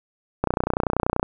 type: click train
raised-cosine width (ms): 1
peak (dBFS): -6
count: 25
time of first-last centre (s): 0.44-1.229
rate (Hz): 30.4
effects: none

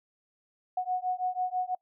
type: beating tone pair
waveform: sine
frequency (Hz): 731 / 737.1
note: F#5 / F#5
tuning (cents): -21 / -7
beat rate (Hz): 6.1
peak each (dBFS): -31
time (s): 0.77-1.75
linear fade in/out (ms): 5
effects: noise-tail reverb RT60 0.1 s tail -24 dB re dry

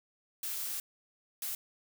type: noise bursts at uneven times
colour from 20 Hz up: blue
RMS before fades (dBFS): -37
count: 2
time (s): 0.43-0.8 / 1.42-1.55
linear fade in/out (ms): 2
effects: none

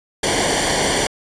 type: noise with comb filter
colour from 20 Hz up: pink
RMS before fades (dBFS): -18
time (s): 0.23-1.07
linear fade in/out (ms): 5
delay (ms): 0.77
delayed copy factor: -0.75
effects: resampled to 22050 Hz

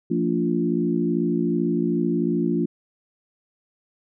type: harmonic tone with a mistuned harmonic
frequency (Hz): 58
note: A#1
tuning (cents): -8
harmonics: 3 / 4 / 5 / 6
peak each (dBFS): -25 / -25 / -25 / -25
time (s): 0.1-2.66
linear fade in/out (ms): 10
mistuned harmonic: 4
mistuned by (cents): -35
effects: none

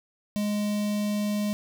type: tone with notch filter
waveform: square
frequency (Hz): 207.7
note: G#3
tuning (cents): 0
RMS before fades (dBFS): -27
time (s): 0.36-1.53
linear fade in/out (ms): 0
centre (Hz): 1400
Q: 1
effects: none

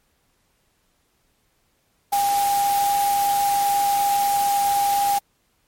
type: tone in noise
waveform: sine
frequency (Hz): 805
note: G5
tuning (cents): +46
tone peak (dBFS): -17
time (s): 2.12-5.19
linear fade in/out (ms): 10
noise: white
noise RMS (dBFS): -29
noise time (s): 2.12-5.19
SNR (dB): +9
effects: pink hiss -66 dBFS RMS until 5.67 s + MP3 64 kbps

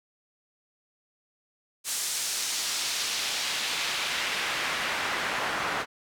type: noise with band-pass filter sweep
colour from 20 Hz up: pink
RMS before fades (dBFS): -30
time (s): 1.84-5.86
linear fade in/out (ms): 50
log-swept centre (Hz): 8000 to 1200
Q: 0.96
effects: none

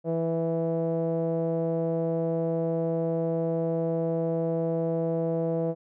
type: tone with low-pass filter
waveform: sawtooth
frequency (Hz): 164.81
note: E3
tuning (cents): 0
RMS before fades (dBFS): -27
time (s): 0.04-5.75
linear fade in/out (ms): 50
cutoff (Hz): 570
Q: 8.7
effects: none

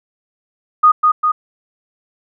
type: tone with echo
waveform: sine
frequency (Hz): 1237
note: D#6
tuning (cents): -10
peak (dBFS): -5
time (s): 0.83-0.92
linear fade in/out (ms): 10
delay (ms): 200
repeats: 2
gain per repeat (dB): -3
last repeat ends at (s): 1.32
effects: none

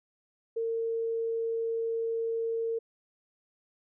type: tone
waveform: sine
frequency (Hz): 456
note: A#4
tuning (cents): -38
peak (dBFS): -28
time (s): 0.56-2.79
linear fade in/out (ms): 10
effects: none

